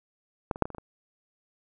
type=clicks; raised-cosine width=1 ms; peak=-13 / -24 / -6 / -19 / -26 / -26 / -25 dBFS; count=7; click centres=0.512 / 0.559 / 0.623 / 0.655 / 0.703 / 0.748 / 0.783 s; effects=none